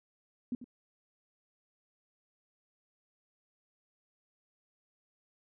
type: tone with echo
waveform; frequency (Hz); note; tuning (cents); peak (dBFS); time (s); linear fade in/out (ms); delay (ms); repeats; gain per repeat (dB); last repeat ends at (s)
sine; 245.6; B3; -9; -31; 0.52-0.55; 2; 93; 1; -12; 0.643
effects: none